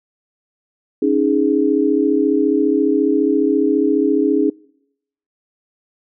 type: chord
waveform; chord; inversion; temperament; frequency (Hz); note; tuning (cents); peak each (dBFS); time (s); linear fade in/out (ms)
sine; C# suspended second; none; just; 277.2 / 311.8 / 415.8; C#4 / D#4 / G#4; 0 / +4 / +2; -17; 1.02-4.5; 5
effects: noise-tail reverb RT60 0.8 s tail -26 dB re dry